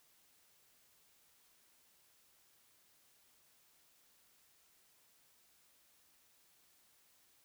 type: silence
effects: white hiss -70 dBFS RMS until 7.44 s